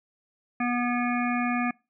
harmonic tone, 243.2 Hz, B3, 26 cents flat, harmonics 1 / 3 / 5 / 7 / 9 / 10, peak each -26 / -31 / -33 / -34 / -36 / -36 dBFS, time 0.6-1.71 s, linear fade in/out 5 ms, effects noise-tail reverb RT60 0.3 s tail -26 dB re dry

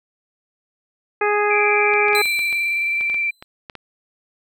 harmonic tone, 415.3 Hz, G#4, in tune, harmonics 1 / 2 / 3 / 4 / 5 / 6, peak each -19 / -22 / -24 / -25 / -26 / -27 dBFS, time 1.21-2.22 s, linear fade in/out 5 ms
sine tone with vibrato, 2349 Hz, D7, in tune, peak -18 dBFS, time 1.5-3.31 s, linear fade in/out 10 ms, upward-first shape square, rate 19 Hz, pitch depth 15 cents each way
clicks, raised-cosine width 0.3 ms, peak -18 dBFS, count 12, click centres 1.937 / 2.084 / 2.132 / 2.256 / 2.392 / 2.527 / 3.01 / 3.099 / 3.144 / 3.425 / 3.698 / 3.753 s
sawtooth tone with exponential decay, 4039 Hz, B7, 38 cents sharp, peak -18 dBFS, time 2.15-3.44 s, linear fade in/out 0 ms, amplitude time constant 280 ms
effects none

